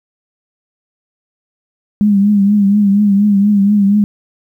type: tone with vibrato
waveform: sine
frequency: 202.9 Hz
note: G#3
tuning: 40 cents flat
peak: -7 dBFS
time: 2.01-4.04 s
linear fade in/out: 0 ms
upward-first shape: triangle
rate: 4.2 Hz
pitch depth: 71 cents each way
effects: 8-bit